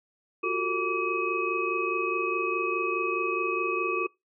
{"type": "tone cluster", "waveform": "sine", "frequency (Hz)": [356.5, 381.3, 451, 1154, 2542], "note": ["F4", "G4", "A4", "D6", "D#7"], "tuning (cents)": [36, -48, 43, -31, 36], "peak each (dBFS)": [-31, -34, -33, -30, -31], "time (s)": [0.43, 4.07], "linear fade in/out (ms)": 10, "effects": ["noise-tail reverb RT60 0.2 s tail -23 dB re dry"]}